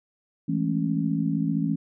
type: chord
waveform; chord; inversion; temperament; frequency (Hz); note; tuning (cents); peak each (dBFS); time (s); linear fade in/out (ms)
sine; A major seventh; second; just; 165 / 206.2 / 220 / 275; E3 / G#3 / A3 / C#4; +2 / -12 / 0 / -14; -26 / -31 / -29 / -27; 0.48-1.76; 10
effects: none